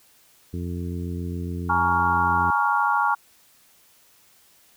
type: harmonic tone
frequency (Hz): 87.31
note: F2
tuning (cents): 0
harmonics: 1 / 2 / 3 / 4 / 5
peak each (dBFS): -29 / -32 / -35 / -38 / -42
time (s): 0.53-2.51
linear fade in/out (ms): 10
type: chord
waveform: sine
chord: Bb minor seventh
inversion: third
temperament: just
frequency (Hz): 839.1 / 932.3 / 1118.8 / 1398.5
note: Ab5 / Bb5 / Db6 / F6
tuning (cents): +18 / 0 / +16 / +2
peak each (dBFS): -24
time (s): 1.69-3.15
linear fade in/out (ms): 10
effects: white hiss -57 dBFS RMS until 4.76 s